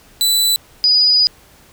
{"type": "tone pair in turn", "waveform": ["sawtooth", "sine"], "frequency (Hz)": [3979, 4942], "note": ["B7", "D#8"], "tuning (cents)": [12, -13], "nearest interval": "major third", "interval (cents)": 375, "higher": "second", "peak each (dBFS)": -9, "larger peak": "neither", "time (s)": [[0.21, 0.56], [0.84, 1.27]], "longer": "second", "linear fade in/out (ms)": 0, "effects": ["pink hiss -47 dBFS RMS until 1.72 s"]}